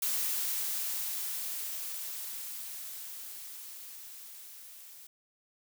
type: noise with level ramp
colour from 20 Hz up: blue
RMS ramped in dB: -31 to -51 dBFS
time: 0.02-5.07 s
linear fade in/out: 5 ms
effects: none